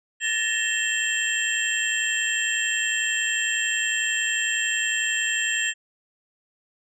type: tone cluster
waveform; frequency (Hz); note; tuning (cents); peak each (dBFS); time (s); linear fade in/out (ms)
sine; 1744 / 1855 / 2692 / 3167 / 7510; A6 / A#6 / E7 / G7 / A#8; -16 / -9 / +36 / +17 / +12; -28; 0.2-5.74; 50
effects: tanh soft clip ceiling -12 dBFS